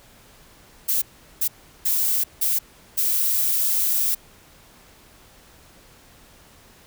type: noise bursts at uneven times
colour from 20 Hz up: violet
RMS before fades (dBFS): -21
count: 5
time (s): 0.88-1.02 / 1.41-1.48 / 1.85-2.24 / 2.41-2.59 / 2.97-4.15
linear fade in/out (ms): 10
effects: pink hiss -51 dBFS RMS until 6.86 s